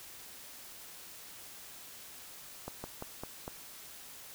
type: slowing click train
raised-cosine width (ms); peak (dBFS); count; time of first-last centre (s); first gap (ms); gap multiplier
1; -25; 5; 2.68-3.479; 160; 1.15
effects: white hiss -50 dBFS RMS until 4.34 s